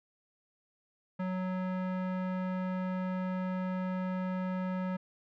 square tone with low-pass filter, 185 Hz, F#3, in tune, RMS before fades -34 dBFS, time 1.19-4.97 s, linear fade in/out 10 ms, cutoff 1600 Hz, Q 1.1, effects none

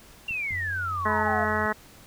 sine exponential sweep, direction down, 2794 to 665 Hz, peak -27 dBFS, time 0.28-1.45 s, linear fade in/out 5 ms
clicks, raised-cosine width 5 ms, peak -31 dBFS, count 2, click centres 0.309 / 0.508 s
sine tone with vibrato, 90.6 Hz, F#2, 36 cents flat, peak -34 dBFS, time 0.52-1.66 s, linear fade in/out 0 ms, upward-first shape sine, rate 16 Hz, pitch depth 16 cents each way
harmonic tone, 213.9 Hz, A3, 49 cents flat, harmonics 1 / 2 / 3 / 4 / 5 / 6 / 7 / 8 / 9, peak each -32 / -32 / -32 / -32 / -32 / -32 / -32 / -32 / -32 dBFS, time 1.05-1.73 s, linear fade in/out 10 ms
effects pink hiss -51 dBFS RMS until 2.06 s

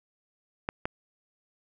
clicks, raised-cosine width 0.5 ms, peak -14 dBFS, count 2, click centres 0.689 / 0.855 s, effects none

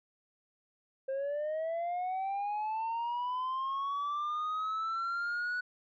sine linear sweep, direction up, 528 to 1480 Hz, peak -29 dBFS, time 1.08-5.61 s, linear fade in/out 10 ms, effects tanh soft clip ceiling -31 dBFS

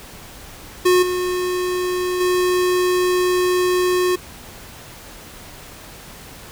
square tone with level steps, 362.4 Hz, F#4, 36 cents flat, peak -12 / -20 / -16 dBFS, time 0.85-4.16 s, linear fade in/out 10 ms, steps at 1.02 / 2.2 s, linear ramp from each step 10 ms, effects pink hiss -39 dBFS RMS until 6.51 s

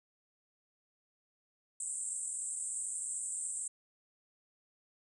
pink band-pass noise, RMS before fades -39 dBFS, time 1.8-3.68 s, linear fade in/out 5 ms, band 7700 to 8900 Hz, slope 96 dB/octave, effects none

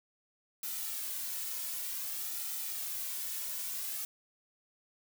blue noise with flanger, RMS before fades -38 dBFS, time 0.63-4.05 s, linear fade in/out 2 ms, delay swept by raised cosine 1.8 to 2.54 ms, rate 0.54 Hz, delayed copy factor -0.5, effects none

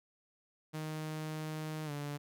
sawtooth tone with pitch glide, 155.56 to 145.14 Hz, D#3 to D3, 0 to -20 cents, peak -34 dBFS, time 0.73-2.18 s, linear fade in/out 20 ms, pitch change -120 cents, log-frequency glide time 1.85-1.91 s, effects none

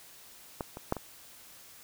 clicks, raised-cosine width 1 ms, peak -19 / -26 / -13 / -23 dBFS, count 4, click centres 0.608 / 0.771 / 0.924 / 0.967 s, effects white hiss -53 dBFS RMS until 1.83 s

